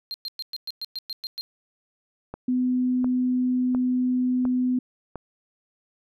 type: tone bursts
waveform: triangle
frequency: 4186 Hz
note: C8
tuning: in tune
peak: -28 dBFS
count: 10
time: 0.11-1.41 s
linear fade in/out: 0 ms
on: 31 ms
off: 110 ms
type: click train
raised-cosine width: 1 ms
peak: -20 dBFS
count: 5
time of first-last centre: 2.34-5.157 s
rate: 1.42 Hz
type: tone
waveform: sine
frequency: 251.7 Hz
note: B3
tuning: 33 cents sharp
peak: -20 dBFS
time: 2.48-4.79 s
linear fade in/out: 5 ms
effects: none